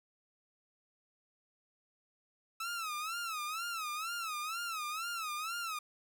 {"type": "tone with vibrato", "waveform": "sawtooth", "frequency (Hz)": 1300, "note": "E6", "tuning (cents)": -24, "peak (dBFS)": -33, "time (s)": [2.6, 5.79], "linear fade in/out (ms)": 5, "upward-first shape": "sine", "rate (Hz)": 2.1, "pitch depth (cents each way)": 140, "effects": []}